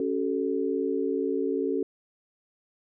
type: chord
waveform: sine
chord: F# minor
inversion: second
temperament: equal with one note detuned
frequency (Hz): 277.2 / 379.7 / 440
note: C#4 / F#4 / A4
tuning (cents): 0 / +45 / 0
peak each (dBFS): -29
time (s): 0-1.83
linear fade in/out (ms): 2
effects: none